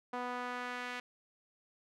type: tone with band-pass filter sweep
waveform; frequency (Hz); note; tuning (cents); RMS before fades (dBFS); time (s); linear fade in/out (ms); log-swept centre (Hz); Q
sawtooth; 246.9; B3; 0; -40; 0.13-1; 5; 940 to 2100; 1.3
effects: none